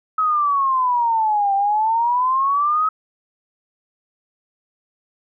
sine exponential two-way sweep, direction down then up, 1285 to 784 to 1285 Hz, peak -15 dBFS, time 0.18-2.89 s, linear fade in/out 5 ms, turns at 1.54 s, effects none

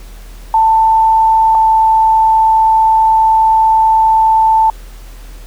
sine tone pair in turn, 888 / 884.7 Hz, A5 / A5, +16 / +9 cents, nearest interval unison, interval 7 cents, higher first, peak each -6 dBFS, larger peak neither, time 0.54-1.55 / 1.55-4.7 s, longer second, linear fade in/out 2 ms, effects added 40 Hz sine -29 dBFS peak until 5.46 s + pink hiss -41 dBFS RMS until 5.46 s

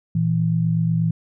sine tone pair together, 116.53 / 164.81 Hz, A#2 / E3, 0 / 0 cents, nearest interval tritone, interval 600 cents, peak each -22 / -18 dBFS, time 0.15-1.11 s, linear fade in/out 5 ms, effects none

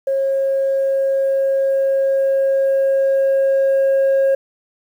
sine tone with level ramp, 542 Hz, C#5, 39 cents flat, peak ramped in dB -14 to -9 dBFS, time 0.07-4.35 s, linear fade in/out 5 ms, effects tanh soft clip ceiling -11 dBFS + 8-bit

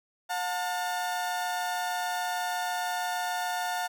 30% pulse tone pair together, 718.9 / 892 Hz, F5 / A5, +50 / +23 cents, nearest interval major third, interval 373 cents, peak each -28 / -31 dBFS, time 0.29-3.88 s, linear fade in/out 20 ms, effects none

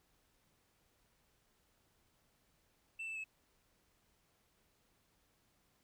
sine tone with pitch steps, 2667 / 2642 / 2594 Hz, E7 / E7 / E7, +20 / +3 / -28 cents, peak -38 dBFS, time 2.99-3.242 s, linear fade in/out 10 ms, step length 84 ms, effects tanh soft clip ceiling -40 dBFS + pink hiss -75 dBFS RMS until 5.83 s

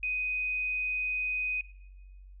sine tone, 2500 Hz, D#7, 8 cents sharp, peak -29 dBFS, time 0.03-1.61 s, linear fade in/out 2 ms, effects noise-tail reverb RT60 1.0 s tail -17 dB re dry + added 47 Hz sine -47 dBFS peak until 2.4 s

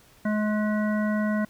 harmonic tone with a mistuned harmonic, 211.8 Hz, G#3, 34 cents sharp, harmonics 1 / 3 / 5 / 7 / 9, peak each -23 / -31 / -37 / -35 / -38 dBFS, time 0.25-1.45 s, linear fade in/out 5 ms, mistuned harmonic 9, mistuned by +22 cents, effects pink hiss -56 dBFS RMS until 1.49 s

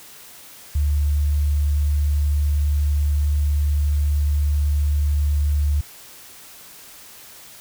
sine tone, 73.2 Hz, D2, 5 cents flat, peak -16 dBFS, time 0.75-5.81 s, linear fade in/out 5 ms, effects white hiss -43 dBFS RMS until 7.6 s

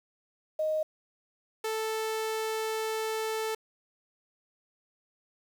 sine / sawtooth tone pair in turn, 622.3 / 440 Hz, D#5 / A4, 0 / 0 cents, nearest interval tritone, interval 600 cents, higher first, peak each -26 dBFS, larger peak neither, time 0.59-0.83 / 1.64-3.55 s, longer second, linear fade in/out 5 ms, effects 9-bit

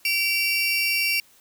30% pulse tone pair together, 2311 / 2748 Hz, D7 / F7, -28 / -29 cents, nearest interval minor third, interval 299 cents, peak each -21 dBFS, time 0.05-1.2 s, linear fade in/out 2 ms, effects white hiss -56 dBFS RMS until 1.4 s

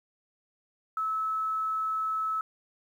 sine tone, 1300 Hz, E6, 24 cents flat, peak -27 dBFS, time 0.97-2.41 s, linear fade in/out 2 ms, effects 10-bit

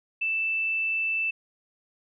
sine tone, 2648 Hz, E7, 7 cents sharp, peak -24 dBFS, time 0.21-1.31 s, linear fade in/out 10 ms, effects none

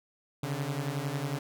sawtooth beating tone pair, 135.5 / 146.5 Hz, C#3 / D3, -39 / -4 cents, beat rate 11 Hz, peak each -30 / -30 dBFS, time 0.43-1.39 s, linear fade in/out 5 ms, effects none

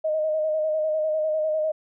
sine tone with vibrato, 622.3 Hz, D#5, in tune, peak -21 dBFS, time 0.04-1.72 s, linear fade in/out 10 ms, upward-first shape square, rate 10 Hz, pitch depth 27 cents each way, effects none

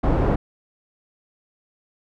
pink low-pass noise, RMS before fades -19 dBFS, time 0.03-0.36 s, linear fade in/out 10 ms, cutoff 770 Hz, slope 12 dB/octave, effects none

